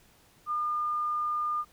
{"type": "tone", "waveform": "sine", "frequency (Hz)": 1210, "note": "D#6", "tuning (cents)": -49, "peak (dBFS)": -27, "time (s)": [0.46, 1.65], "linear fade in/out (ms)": 50, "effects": ["pink hiss -61 dBFS RMS until 1.72 s"]}